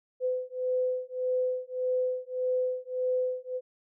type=beating tone pair; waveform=sine; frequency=506 / 507.7 Hz; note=B4 / B4; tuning=+42 / +48 cents; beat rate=1.7 Hz; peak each=-30 dBFS; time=0.2-3.61 s; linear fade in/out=50 ms; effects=none